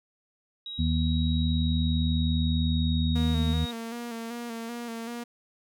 sine tone with pitch glide, 3825 to 3768 Hz, A#7 to A#7, +44 to +18 cents, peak -35 dBFS, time 0.66-3.71 s, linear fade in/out 2 ms, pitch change -26 cents, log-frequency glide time 1.38-2.94 s
harmonic tone, 80 Hz, D#2, 49 cents sharp, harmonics 1 / 2 / 3, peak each -25 / -28 / -29 dBFS, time 0.78-3.66 s, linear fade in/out 20 ms
sawtooth tone with vibrato, 233.1 Hz, A#3, in tune, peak -30 dBFS, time 3.15-5.24 s, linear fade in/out 10 ms, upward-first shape square, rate 2.6 Hz, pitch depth 34 cents each way
effects none

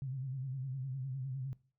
sine tone with vibrato, 132.3 Hz, C3, 20 cents sharp, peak -36 dBFS, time 0.02-1.53 s, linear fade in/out 0 ms, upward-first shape sine, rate 9.8 Hz, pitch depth 78 cents each way, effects noise-tail reverb RT60 0.4 s tail -20 dB re dry

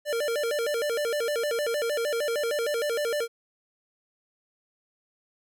square tone with vibrato, 523.3 Hz, C5, in tune, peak -26 dBFS, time 0.05-3.28 s, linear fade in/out 50 ms, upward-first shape square, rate 6.5 Hz, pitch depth 210 cents each way, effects none

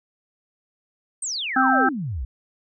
sine exponential sweep, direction down, 8870 to 54.3 Hz, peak -25 dBFS, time 1.22-2.25 s, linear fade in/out 5 ms
harmonic tone, 261.7 Hz, C4, in tune, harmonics 1 / 3 / 5 / 6, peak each -21 / -21 / -21 / -21 dBFS, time 1.56-1.89 s, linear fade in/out 5 ms
effects none

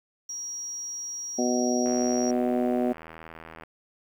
sine tone, 5680 Hz, F8, 28 cents sharp, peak -32 dBFS, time 0.29-2.31 s, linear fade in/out 5 ms
harmonic tone, 123.47 Hz, B2, in tune, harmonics 2 / 3 / 4 / 5 / 6, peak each -25 / -29 / -34 / -30 / -33 dBFS, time 1.38-2.93 s, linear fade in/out 10 ms
click train, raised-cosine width 0.5 ms, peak -27 dBFS, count 145, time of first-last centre 1.86-3.636 s, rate 81.1 Hz
effects 9-bit

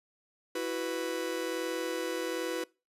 45% pulse chord, E suspended second, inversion none, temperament just, 329.6 / 370.8 / 494.4 Hz, E4 / F#4 / B4, 0 / +4 / +2 cents, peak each -37 / -37 / -35 dBFS, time 0.55-2.64 s, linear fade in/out 5 ms, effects noise-tail reverb RT60 0.3 s tail -24 dB re dry + resampled to 32000 Hz

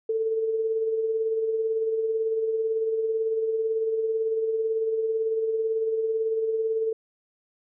sine tone with tremolo, 444.7 Hz, A4, 18 cents sharp, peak -21 dBFS, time 0.09-6.93 s, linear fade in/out 5 ms, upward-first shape sine, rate 18 Hz, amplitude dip 40%, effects none

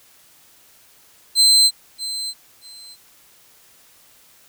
35% pulse tone with echo, 4100 Hz, C8, 36 cents flat, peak -9 dBFS, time 1.35-1.71 s, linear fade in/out 50 ms, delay 630 ms, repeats 2, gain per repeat -14 dB, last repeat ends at 2.97 s, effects white hiss -52 dBFS RMS until 4.48 s

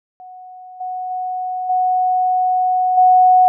sine tone with level steps, 737 Hz, F#5, 7 cents flat, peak -34 / -22 / -20 / -13 / -7 dBFS, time 0.2-3.48 s, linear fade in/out 0 ms, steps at 0.8 / 1.1 / 1.69 / 2.97 s, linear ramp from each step 10 ms, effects none

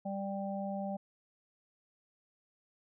harmonic tone, 196.8 Hz, G3, 7 cents sharp, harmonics 1 / 3 / 4, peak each -37 / -40 / -41 dBFS, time 0.05-0.97 s, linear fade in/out 10 ms, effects none

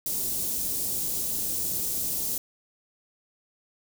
white band-stop noise, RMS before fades -29 dBFS, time 0.06-2.38 s, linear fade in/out 2 ms, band 390 to 6700 Hz, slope 12 dB/octave, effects none

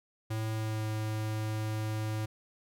square tone with pitch glide, 110 to 108.49 Hz, A2 to A2, 0 to -24 cents, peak -32 dBFS, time 0.3-2.26 s, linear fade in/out 10 ms, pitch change -24 cents, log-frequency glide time 0.52-0.86 s, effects none

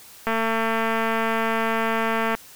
click train, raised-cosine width 0.5 ms, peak -9 dBFS, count 469, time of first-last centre 0.27-2.35 s, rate 225 Hz, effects white hiss -46 dBFS RMS until 2.55 s

